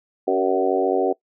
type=harmonic tone with a mistuned harmonic; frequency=93.7 Hz; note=F#2; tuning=22 cents sharp; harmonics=3 / 4 / 5 / 6 / 7 / 8; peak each=-26 / -21 / -23 / -26 / -26 / -25 dBFS; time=0.27-1.13 s; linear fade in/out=10 ms; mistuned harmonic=4; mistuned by=+21 cents; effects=noise-tail reverb RT60 0.1 s tail -21 dB re dry